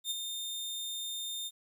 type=tone with ADSR envelope; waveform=sawtooth; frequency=3632 Hz; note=A#7; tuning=46 cents flat; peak=-27 dBFS; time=0.04-1.51 s; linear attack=67 ms; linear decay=20 ms; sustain=-6 dB; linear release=43 ms; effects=11-bit